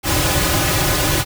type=noise with comb filter; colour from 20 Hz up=pink; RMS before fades=-17 dBFS; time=0.03-1.25 s; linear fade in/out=50 ms; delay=4.4 ms; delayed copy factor=-1; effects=none